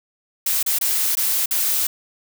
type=noise with dropouts; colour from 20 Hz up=blue; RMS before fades=-20 dBFS; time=0.46-1.87 s; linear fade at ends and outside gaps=5 ms; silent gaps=0.629-0.662 / 0.787-0.811 / 1.154-1.17 / 1.459-1.509 s; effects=none